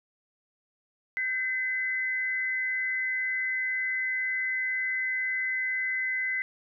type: tone pair together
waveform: sine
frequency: 1568 / 2030 Hz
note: G6 / B6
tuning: 0 / +47 cents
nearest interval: major third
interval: 447 cents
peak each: -36 / -27 dBFS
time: 1.17-6.42 s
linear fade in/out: 0 ms
effects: none